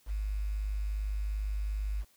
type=tone with quantisation; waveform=sine; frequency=51.3 Hz; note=G#1; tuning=21 cents flat; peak=-30 dBFS; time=0.06-2.05 s; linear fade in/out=50 ms; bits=9; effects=white hiss -66 dBFS RMS until 2.16 s

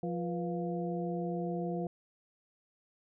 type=harmonic tone with a mistuned harmonic; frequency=174.61 Hz; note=F3; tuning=in tune; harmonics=1 / 2 / 3 / 4; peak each=-35 / -38 / -40 / -41 dBFS; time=0.03-1.87 s; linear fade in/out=2 ms; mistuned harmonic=3; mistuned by=-110 cents; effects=none

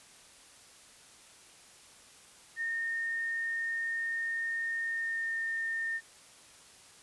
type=tone with pitch glide; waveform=sine; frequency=1832 to 1818.3 Hz; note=A#6 to A#6; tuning=-31 to -44 cents; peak=-31 dBFS; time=2.56-6.01 s; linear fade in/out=50 ms; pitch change=-13 cents; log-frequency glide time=4.82-5.42 s; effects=white hiss -56 dBFS RMS until 7.02 s + resampled to 24000 Hz

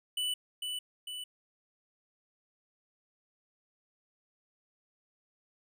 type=tone with echo; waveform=square; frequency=2977 Hz; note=F#7; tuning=10 cents sharp; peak=-31 dBFS; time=0.17-0.34 s; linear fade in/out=5 ms; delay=450 ms; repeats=2; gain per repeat=-4 dB; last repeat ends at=1.24 s; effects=none

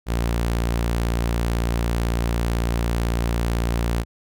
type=tone; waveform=sawtooth; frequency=58 Hz; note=A#1; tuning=8 cents flat; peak=-16 dBFS; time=0.06-4.05 s; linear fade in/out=50 ms; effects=none

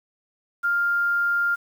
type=tone with quantisation; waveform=sine; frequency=1400 Hz; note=F6; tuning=4 cents sharp; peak=-19 dBFS; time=0.63-1.56 s; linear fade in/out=20 ms; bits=8; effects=none

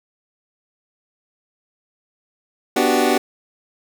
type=chord; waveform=25% pulse; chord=G major seventh; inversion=first; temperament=equal; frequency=246.9 / 293.7 / 370 / 392 Hz; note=B3 / D4 / F#4 / G4; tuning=0 / 0 / 0 / 0 cents; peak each=-17 dBFS; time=2.76-3.18 s; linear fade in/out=5 ms; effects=none

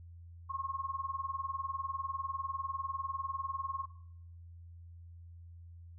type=tone with tremolo; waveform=sine; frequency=1080 Hz; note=C#6; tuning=45 cents flat; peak=-31 dBFS; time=0.49-3.86 s; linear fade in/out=20 ms; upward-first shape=triangle; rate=20 Hz; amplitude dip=100%; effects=noise-tail reverb RT60 0.7 s tail -17 dB re dry + added 85 Hz sine -49 dBFS peak until 5.98 s

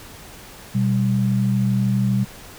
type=tone pair together; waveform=sine; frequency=123.47 / 196 Hz; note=B2 / G3; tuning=0 / 0 cents; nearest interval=minor sixth; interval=800 cents; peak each=-19 dBFS; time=0.74-2.25 s; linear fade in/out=20 ms; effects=pink hiss -41 dBFS RMS until 2.58 s

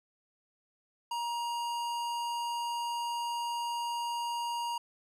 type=tone with hard clipping; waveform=sine; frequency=945 Hz; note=A#5; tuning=23 cents sharp; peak=-34 dBFS; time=1.11-4.78 s; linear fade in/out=5 ms; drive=17 dB; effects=none

